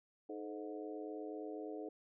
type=harmonic tone with a mistuned harmonic; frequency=103.83 Hz; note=G#2; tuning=in tune; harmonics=3 / 4 / 5 / 6 / 7; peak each=-46 / -46 / -51 / -54 / -54 dBFS; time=0.29-1.89 s; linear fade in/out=5 ms; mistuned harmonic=4; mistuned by=+63 cents; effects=none